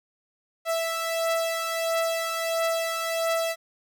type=beating tone pair; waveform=sawtooth; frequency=659.3 / 660.8 Hz; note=E5 / E5; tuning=0 / +4 cents; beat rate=1.5 Hz; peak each=-22 / -27 dBFS; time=0.65-3.56 s; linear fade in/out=50 ms; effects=none